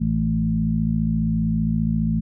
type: harmonic tone with a mistuned harmonic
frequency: 55 Hz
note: A1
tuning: in tune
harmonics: 1 / 2 / 3 / 4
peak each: -27 / -28 / -22 / -22 dBFS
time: 0-2.21 s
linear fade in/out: 20 ms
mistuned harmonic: 2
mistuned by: +17 cents
effects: none

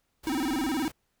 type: noise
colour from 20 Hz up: pink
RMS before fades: -45 dBFS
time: 0.23-0.92 s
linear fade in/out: 10 ms
type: tone with vibrato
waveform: square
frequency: 287.8 Hz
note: D4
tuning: 35 cents flat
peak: -27 dBFS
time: 0.27-0.88 s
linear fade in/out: 0 ms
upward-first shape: square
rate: 19 Hz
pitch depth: 180 cents each way
effects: pink hiss -75 dBFS RMS until 1.2 s

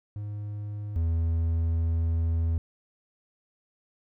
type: tone pair in turn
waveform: triangle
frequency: 103.83 / 82.41 Hz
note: G#2 / E2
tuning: 0 / 0 cents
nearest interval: major third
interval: 400 cents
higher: first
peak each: -30 / -21 dBFS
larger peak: second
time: 0.16-0.96 / 0.96-2.58 s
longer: second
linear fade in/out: 0 ms
effects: none

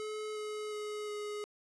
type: tone with pitch steps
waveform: square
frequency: 428.6 / 424.9 / 421.2 / 417.6 Hz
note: A4 / G#4 / G#4 / G#4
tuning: -45 / +40 / +24 / +10 cents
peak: -38 dBFS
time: 0-1.44 s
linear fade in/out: 0 ms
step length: 360 ms
effects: resampled to 24000 Hz

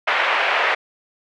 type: band-pass noise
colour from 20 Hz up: white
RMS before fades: -19 dBFS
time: 0.07-0.75 s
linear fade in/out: 10 ms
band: 510 to 2500 Hz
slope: 24 dB/octave
effects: none

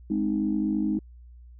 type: chord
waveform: sine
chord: Ab major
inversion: none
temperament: equal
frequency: 207.7 / 261.6 / 311.1 Hz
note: Ab3 / C4 / Eb4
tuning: 0 / 0 / 0 cents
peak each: -26 / -30 / -26 dBFS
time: 0.1-0.99 s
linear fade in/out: 5 ms
effects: tanh soft clip ceiling -14 dBFS + added 60 Hz sine -45 dBFS peak until 1.59 s

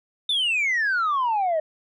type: exponential sweep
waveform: sine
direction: down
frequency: 3626 to 610 Hz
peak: -18 dBFS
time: 0.29-1.6 s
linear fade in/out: 5 ms
effects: tanh soft clip ceiling -18 dBFS

